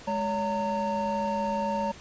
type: tone cluster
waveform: triangle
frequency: 209.1 / 565 / 916 Hz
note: G#3 / C#5 / A#5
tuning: +12 / +33 / -31 cents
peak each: -30 / -29 / -27 dBFS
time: 0.07-1.92 s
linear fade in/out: 10 ms
effects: pink hiss -47 dBFS RMS until 2 s + resampled to 16000 Hz